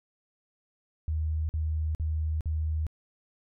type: tone bursts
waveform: sine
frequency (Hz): 78.2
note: D#2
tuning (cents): +9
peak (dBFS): -26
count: 4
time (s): 1.08-2.867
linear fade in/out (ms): 0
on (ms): 410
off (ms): 49
effects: none